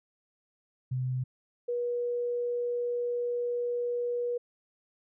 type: tone pair in turn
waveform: sine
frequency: 127.9 / 482.9 Hz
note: C3 / B4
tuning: -39 / -39 cents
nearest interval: octave + major seventh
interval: 2300 cents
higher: second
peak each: -28 dBFS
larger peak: neither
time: 0.91-1.24 / 1.68-4.38 s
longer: second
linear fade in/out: 10 ms
effects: none